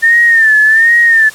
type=tone with vibrato; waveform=sine; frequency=1800 Hz; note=A6; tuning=39 cents sharp; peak=-4 dBFS; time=0.02-1.3 s; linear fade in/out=20 ms; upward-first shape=sine; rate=1.3 Hz; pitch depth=81 cents each way; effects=white hiss -32 dBFS RMS until 1.34 s + low-pass 11000 Hz 12 dB/octave